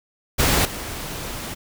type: noise with level steps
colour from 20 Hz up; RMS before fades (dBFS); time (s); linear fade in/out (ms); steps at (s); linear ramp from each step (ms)
pink; -18 / -31; 0.38-1.55; 20; 0.65; 2
effects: none